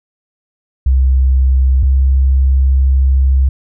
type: tone pair in turn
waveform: sine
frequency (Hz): 65.41 / 66.51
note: C2 / C2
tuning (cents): 0 / +29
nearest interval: unison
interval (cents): 29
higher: second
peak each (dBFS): -7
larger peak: neither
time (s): 0.86-1.83 / 1.83-3.49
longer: second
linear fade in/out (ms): 5
effects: none